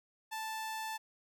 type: tone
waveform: sawtooth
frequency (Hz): 880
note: A5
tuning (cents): 0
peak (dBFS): -34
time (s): 0.31-0.98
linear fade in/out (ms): 20
effects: none